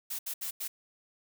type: noise bursts at uneven times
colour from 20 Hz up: blue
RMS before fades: -36 dBFS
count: 4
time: 0.1-0.19 / 0.26-0.34 / 0.41-0.51 / 0.6-0.68 s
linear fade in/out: 10 ms
effects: none